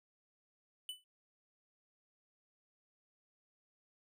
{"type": "tone with exponential decay", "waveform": "square", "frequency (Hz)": 2993, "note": "F#7", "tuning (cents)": 19, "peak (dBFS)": -38, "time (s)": [0.89, 1.04], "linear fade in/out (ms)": 1, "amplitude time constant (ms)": 32, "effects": []}